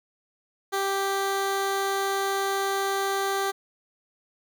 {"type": "tone", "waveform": "15% pulse", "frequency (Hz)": 392, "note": "G4", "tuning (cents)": 0, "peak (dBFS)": -18, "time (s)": [0.72, 3.52], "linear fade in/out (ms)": 20, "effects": []}